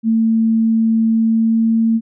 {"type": "tone with pitch glide", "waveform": "sine", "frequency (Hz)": [224.5, 225.9], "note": ["A3", "A3"], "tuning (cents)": [35, 46], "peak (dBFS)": -11, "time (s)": [0.03, 2.01], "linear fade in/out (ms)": 50, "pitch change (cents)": 11, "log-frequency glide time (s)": [1.19, 1.72], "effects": []}